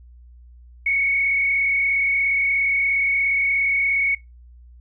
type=tone with frequency modulation; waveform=sine; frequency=2217 Hz; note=C#7; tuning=in tune; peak=-17 dBFS; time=0.86-4.15 s; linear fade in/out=5 ms; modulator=37 Hz; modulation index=0.98; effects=noise-tail reverb RT60 0.2 s tail -22 dB re dry + added 60 Hz sine -43 dBFS peak until 4.8 s